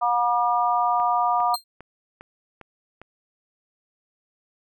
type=harmonic tone; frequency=240 Hz; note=B3; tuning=49 cents flat; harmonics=3 / 4 / 5; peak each=-22 / -23 / -24 dBFS; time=0.01-1.56 s; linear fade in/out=20 ms
type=click train; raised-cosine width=0.5 ms; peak=-26 dBFS; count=6; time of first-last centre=1-3.016 s; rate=2.48 Hz
type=tone with exponential decay; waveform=sawtooth; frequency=4186 Hz; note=C8; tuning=in tune; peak=-19 dBFS; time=1.54-1.64 s; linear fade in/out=2 ms; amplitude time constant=20 ms
effects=none